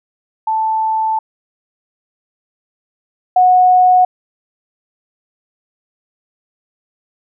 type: tone pair in turn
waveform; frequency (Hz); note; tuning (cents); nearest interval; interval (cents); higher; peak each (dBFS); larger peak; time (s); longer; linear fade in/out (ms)
sine; 880 / 732.4; A5 / F#5; 0 / -18; minor third; 318; first; -13 / -6; second; 0.47-1.19 / 3.36-4.05; first; 5
effects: none